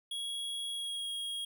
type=tone with pitch glide; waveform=square; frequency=3322 to 3280 Hz; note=G#7 to G#7; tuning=0 to -22 cents; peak=-36 dBFS; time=0.11-1.45 s; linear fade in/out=5 ms; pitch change=-22 cents; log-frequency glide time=0.7-1.09 s; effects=none